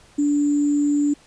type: tone with sample-and-hold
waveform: sine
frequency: 290.3 Hz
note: D4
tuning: 20 cents flat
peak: -16 dBFS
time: 0.18-1.14 s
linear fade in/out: 10 ms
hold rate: 7350 Hz
effects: pink hiss -52 dBFS RMS until 1.26 s + resampled to 22050 Hz